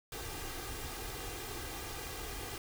pink noise with comb filter, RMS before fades -42 dBFS, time 0.12-2.58 s, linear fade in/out 2 ms, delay 2.5 ms, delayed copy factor +0.65, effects none

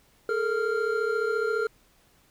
triangle tone cluster, 423.8 / 458.2 / 1390 Hz, G#4 / A#4 / F6, +35 / -30 / -9 cents, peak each -26 / -26 / -28 dBFS, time 0.29-1.67 s, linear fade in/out 2 ms, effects pink hiss -62 dBFS RMS until 2.3 s

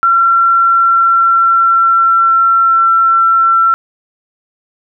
sine tone with pitch glide, 1361 to 1348.5 Hz, F6 to E6, -45 to +39 cents, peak -6 dBFS, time 0.03-3.74 s, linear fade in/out 0 ms, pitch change -16 cents, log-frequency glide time 0.48-2.81 s, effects none

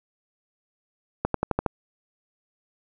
accelerating click train, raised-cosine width 1 ms, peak -8 dBFS, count 6, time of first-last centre 1.25-1.662 s, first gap 93 ms, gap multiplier 0.94, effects none

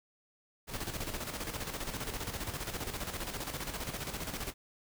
pink noise with tremolo, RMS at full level -37 dBFS, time 0.67-4.54 s, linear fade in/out 50 ms, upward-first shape square, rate 15 Hz, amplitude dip 55%, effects none

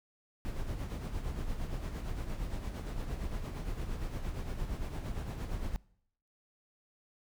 brown noise with tremolo, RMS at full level -35 dBFS, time 0.45-5.76 s, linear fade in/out 0 ms, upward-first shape sine, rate 8.7 Hz, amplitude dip 50%, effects noise-tail reverb RT60 0.7 s tail -23 dB re dry

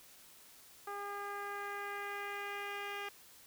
10% pulse tone with low-pass filter sweep, 404.8 Hz, G#4, 44 cents flat, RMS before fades -42 dBFS, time 0.87-3.09 s, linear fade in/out 5 ms, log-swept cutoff 1200 to 3200 Hz, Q 1.5, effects white hiss -59 dBFS RMS until 3.46 s

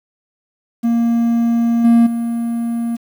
triangle tone with level steps, 233.1 Hz, A#3, in tune, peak -10 / -5 / -15 dBFS, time 0.83-2.97 s, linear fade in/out 20 ms, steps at 1.84 / 2.06 s, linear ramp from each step 10 ms, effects 7-bit

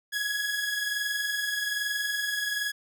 sawtooth tone pair together, 1655 / 1676.2 Hz, G#6 / G#6, -6 / +16 cents, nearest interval unison, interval 22 cents, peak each -31 / -25 dBFS, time 0.12-2.72 s, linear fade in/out 20 ms, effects none

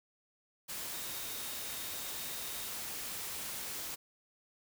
sine tone in noise, 3714 Hz, A#7, 7 cents flat, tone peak -51 dBFS, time 0.93-2.7 s, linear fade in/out 20 ms, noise white, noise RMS -41 dBFS, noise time 0.68-3.96 s, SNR -13 dB, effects none

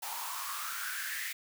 white noise with high-pass filter sweep, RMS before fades -38 dBFS, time 0.02-1.33 s, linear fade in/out 10 ms, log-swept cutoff 830 to 2000 Hz, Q 7.8, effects none

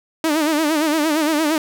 sawtooth tone with vibrato, 308.3 Hz, D#4, 16 cents flat, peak -12 dBFS, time 0.24-1.58 s, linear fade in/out 2 ms, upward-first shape sine, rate 8.7 Hz, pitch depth 100 cents each way, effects none

